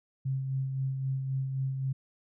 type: tone with tremolo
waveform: sine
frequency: 133.6 Hz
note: C3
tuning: 36 cents sharp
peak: -27 dBFS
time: 0.25-1.93 s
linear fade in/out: 10 ms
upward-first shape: sine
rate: 3.8 Hz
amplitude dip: 40%
effects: none